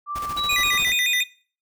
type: tone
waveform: sine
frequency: 1174 Hz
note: D6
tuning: 1 cent flat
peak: -26 dBFS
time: 0.06-0.83 s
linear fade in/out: 50 ms
type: noise with tremolo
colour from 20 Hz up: pink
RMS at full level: -35 dBFS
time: 0.15-0.94 s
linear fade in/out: 10 ms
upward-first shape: square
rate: 14 Hz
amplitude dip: 60%
type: tone with pitch glide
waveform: sine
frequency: 3900 to 3639 Hz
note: B7 to A#7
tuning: -23 to -42 cents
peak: -23 dBFS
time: 0.37-1.24 s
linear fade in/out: 5 ms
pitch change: -119 cents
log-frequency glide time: 0.51-0.83 s
type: tone with vibrato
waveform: square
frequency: 2217 Hz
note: C#7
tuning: in tune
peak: -21 dBFS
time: 0.49-1.23 s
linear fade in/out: 5 ms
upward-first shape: square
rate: 7 Hz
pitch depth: 190 cents each way
effects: noise-tail reverb RT60 0.4 s tail -20 dB re dry